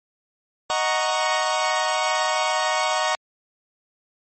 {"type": "chord", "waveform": "sawtooth", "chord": "D# minor seventh", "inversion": "none", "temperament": "equal", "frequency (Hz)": [622.3, 740, 932.3, 1108.7], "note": ["D#5", "F#5", "A#5", "C#6"], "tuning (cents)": [0, 0, 0, 0], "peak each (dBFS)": -22, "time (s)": [0.7, 3.15], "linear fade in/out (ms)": 0, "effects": ["MP3 32 kbps"]}